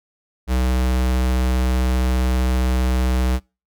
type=tone; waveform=square; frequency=63.2 Hz; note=B1; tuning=41 cents sharp; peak=-17 dBFS; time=0.47-3.4 s; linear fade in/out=50 ms; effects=noise-tail reverb RT60 0.3 s tail -26 dB re dry